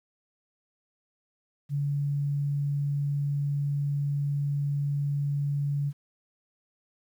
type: tone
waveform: sine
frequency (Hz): 142.9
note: D3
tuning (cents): -47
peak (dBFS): -25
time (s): 1.69-5.93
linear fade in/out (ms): 50
effects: 10-bit